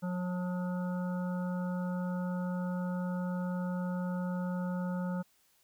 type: harmonic tone with a mistuned harmonic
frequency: 180.4 Hz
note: F#3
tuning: 44 cents flat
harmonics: 1 / 3 / 5 / 7 / 8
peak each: -32 / -42 / -46 / -49 / -50 dBFS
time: 0.02-5.23 s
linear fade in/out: 20 ms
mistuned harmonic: 5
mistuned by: -29 cents
effects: white hiss -69 dBFS RMS until 5.63 s